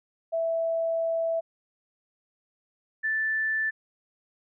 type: tone pair in turn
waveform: sine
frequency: 659.3 / 1760.1 Hz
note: E5 / A6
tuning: 0 / 0 cents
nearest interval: octave + perfect fourth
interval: 1700 cents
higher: second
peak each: -24 dBFS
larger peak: neither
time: 0.32-1.41 / 3.03-3.71 s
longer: first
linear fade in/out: 20 ms
effects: none